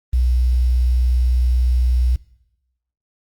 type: tone with quantisation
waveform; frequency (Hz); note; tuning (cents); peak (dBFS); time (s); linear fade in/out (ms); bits
sine; 61.74; B1; 0; -13; 0.13-2.16; 5; 7
effects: noise-tail reverb RT60 0.9 s tail -21 dB re dry + Opus 32 kbps